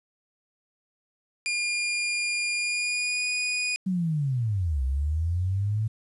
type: tone with pitch glide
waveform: sawtooth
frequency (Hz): 2415 to 2466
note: D7 to D#7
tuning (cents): +48 to -16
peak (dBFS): -22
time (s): 1.46-3.76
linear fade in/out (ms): 0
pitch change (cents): +36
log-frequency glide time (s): 2.55-3.27
type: linear two-way sweep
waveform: sine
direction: down then up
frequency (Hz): 191.8 to 63.6 to 111.6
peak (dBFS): -23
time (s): 3.86-5.88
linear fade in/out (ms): 10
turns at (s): 4.83
effects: resampled to 24000 Hz + 10-bit